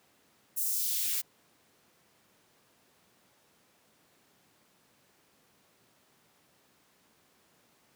blue noise with high-pass filter sweep, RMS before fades -31 dBFS, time 0.56-1.22 s, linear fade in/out 20 ms, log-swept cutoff 9400 to 1600 Hz, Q 1.1, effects pink hiss -66 dBFS RMS until 7.95 s + high-pass 150 Hz 12 dB/octave

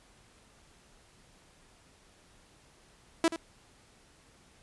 sawtooth tone with echo, 329.6 Hz, E4, in tune, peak -18 dBFS, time 3.24-3.28 s, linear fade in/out 2 ms, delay 81 ms, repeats 1, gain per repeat -12 dB, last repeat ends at 3.361 s, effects pink hiss -61 dBFS RMS until 4.62 s + resampled to 24000 Hz

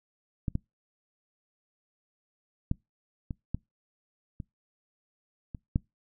clicks, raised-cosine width 5 ms, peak -17 / -16 / -14 / -22 / -17 / -25 / -25 / -12 dBFS, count 8, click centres 0.482 / 0.554 / 2.714 / 3.308 / 3.546 / 4.402 / 5.548 / 5.759 s, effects noise-tail reverb RT60 0.2 s tail -26 dB re dry

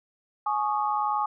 sine tone cluster, 842 / 1110 / 1231 Hz, G#5 / C#6 / D#6, +24 / +2 / -19 cents, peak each -26 / -29 / -30 dBFS, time 0.46-1.26 s, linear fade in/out 5 ms, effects none

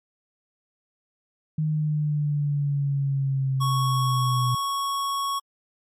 sine exponential sweep, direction down, 155.56 to 123.3 Hz, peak -21 dBFS, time 1.58-4.55 s, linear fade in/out 5 ms
square tone, 1108.7 Hz, C#6, in tune, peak -25 dBFS, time 3.6-5.4 s, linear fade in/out 20 ms
effects MP3 64 kbps

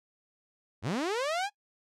sawtooth linear sweep, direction up, 77.78 to 844 Hz, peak -25 dBFS, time 0.82-1.5 s, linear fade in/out 50 ms, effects noise-tail reverb RT60 0.1 s tail -22 dB re dry + low-pass 7000 Hz 12 dB/octave

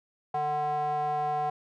square tone with band-pass filter, 149.1 Hz, D3, 27 cents sharp, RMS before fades -29 dBFS, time 0.34-1.5 s, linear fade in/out 5 ms, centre 810 Hz, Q 8.7, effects none

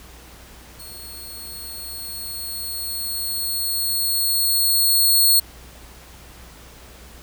10% pulse tone with level ramp, 4323 Hz, C#8, 44 cents flat, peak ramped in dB -30 to -5 dBFS, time 0.79-5.4 s, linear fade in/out 10 ms, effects added 60 Hz sine -45 dBFS peak until 7.22 s + pink hiss -45 dBFS RMS until 7.22 s

